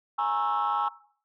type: chord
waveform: sine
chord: A# half-diminished seventh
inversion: third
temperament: equal with one note detuned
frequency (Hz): 830.6 / 932.3 / 1092.8 / 1318.5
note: G#5 / A#5 / C#6 / E6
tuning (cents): 0 / 0 / -25 / 0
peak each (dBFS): -27 / -30 / -30 / -28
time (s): 0.18-0.89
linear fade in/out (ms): 10
effects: noise-tail reverb RT60 0.5 s tail -18 dB re dry + tanh soft clip ceiling -19 dBFS